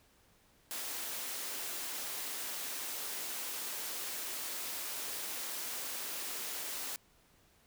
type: high-pass noise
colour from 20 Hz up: white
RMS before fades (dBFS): -40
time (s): 0.71-6.96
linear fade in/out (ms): 0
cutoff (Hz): 240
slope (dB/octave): 24
effects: pink hiss -67 dBFS RMS until 7.66 s